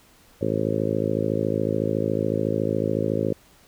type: harmonic tone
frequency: 53.9 Hz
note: A1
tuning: 35 cents flat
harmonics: 2 / 3 / 4 / 5 / 6 / 7 / 8 / 9 / 10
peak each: -30 / -30 / -30 / -30 / -30 / -30 / -30 / -30 / -30 dBFS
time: 0.41-3.33 s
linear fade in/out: 5 ms
effects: pink hiss -55 dBFS RMS until 3.67 s